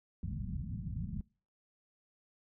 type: low-pass noise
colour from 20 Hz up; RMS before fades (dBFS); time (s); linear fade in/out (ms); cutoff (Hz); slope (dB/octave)
white; -39; 0.23-1.21; 2; 200; 48
effects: noise-tail reverb RT60 0.4 s tail -25 dB re dry